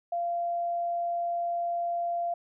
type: tone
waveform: sine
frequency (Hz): 690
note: F5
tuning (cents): -21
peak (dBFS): -27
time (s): 0.12-2.34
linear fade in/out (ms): 5
effects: none